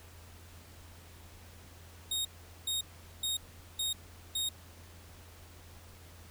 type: tone bursts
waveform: sawtooth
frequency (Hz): 3729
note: A#7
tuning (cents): 0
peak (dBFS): -28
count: 5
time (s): 2.11-4.49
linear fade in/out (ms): 5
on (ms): 140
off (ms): 420
effects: added 85 Hz sine -53 dBFS peak until 6.3 s + pink hiss -56 dBFS RMS until 6.3 s